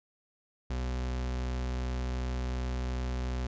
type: tone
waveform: 40% pulse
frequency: 62.7 Hz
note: B1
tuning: 27 cents sharp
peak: -30 dBFS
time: 0.7-3.47 s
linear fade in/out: 5 ms
effects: resampled to 16000 Hz